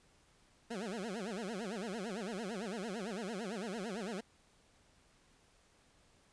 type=tone with vibrato; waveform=20% pulse; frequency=207.7 Hz; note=G#3; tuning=in tune; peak=-34 dBFS; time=0.7-4.21 s; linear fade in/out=10 ms; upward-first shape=sine; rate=8.9 Hz; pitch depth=250 cents each way; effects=pink hiss -68 dBFS RMS until 6.32 s + resampled to 22050 Hz